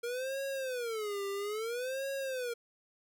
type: tone with vibrato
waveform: square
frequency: 466.2 Hz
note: A#4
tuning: in tune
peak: -35 dBFS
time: 0.03-2.54 s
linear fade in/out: 10 ms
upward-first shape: sine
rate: 0.6 Hz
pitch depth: 280 cents each way
effects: none